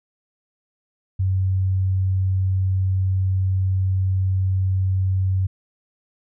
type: tone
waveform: sine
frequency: 94.5 Hz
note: F#2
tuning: 37 cents sharp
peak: -17 dBFS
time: 1.19-5.47 s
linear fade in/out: 10 ms
effects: none